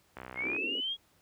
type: click train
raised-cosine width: 0.5 ms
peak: -27 dBFS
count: 26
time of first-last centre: 0.17-0.564 s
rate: 63.4 Hz
type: linear sweep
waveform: sine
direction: up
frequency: 2100 to 3324 Hz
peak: -31 dBFS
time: 0.35-0.97 s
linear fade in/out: 50 ms
type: band-pass noise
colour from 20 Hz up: pink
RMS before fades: -41 dBFS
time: 0.42-0.81 s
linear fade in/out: 20 ms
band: 250 to 470 Hz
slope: 48 dB/octave
effects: pink hiss -67 dBFS RMS until 1.21 s + high-pass 60 Hz 12 dB/octave